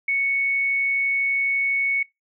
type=tone; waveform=sine; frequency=2217 Hz; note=C#7; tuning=in tune; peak=-19 dBFS; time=0.08-2.03 s; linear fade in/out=5 ms; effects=noise-tail reverb RT60 0.2 s tail -24 dB re dry